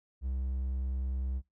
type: tone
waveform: triangle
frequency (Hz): 65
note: C2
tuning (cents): -11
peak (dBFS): -29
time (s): 0.21-1.42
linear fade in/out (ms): 50
effects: noise-tail reverb RT60 0.2 s tail -22 dB re dry